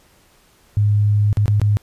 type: tone with dropouts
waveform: sine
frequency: 103.83 Hz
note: G#2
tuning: in tune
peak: -12 dBFS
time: 0.77-1.77 s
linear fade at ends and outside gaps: 0 ms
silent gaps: 1.329-1.371 / 1.458-1.48 / 1.598-1.616 s
effects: pink hiss -54 dBFS RMS until 1.82 s + resampled to 32000 Hz